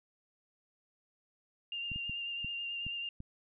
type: tone with vibrato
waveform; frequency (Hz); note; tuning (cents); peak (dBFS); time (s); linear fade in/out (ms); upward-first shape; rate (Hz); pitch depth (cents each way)
sine; 2794; F7; 0; -36; 1.72-3.09; 2; triangle; 9.2; 24
type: clicks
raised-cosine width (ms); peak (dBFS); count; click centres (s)
5; -31; 6; 1.917 / 1.96 / 2.096 / 2.446 / 2.866 / 3.204
effects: none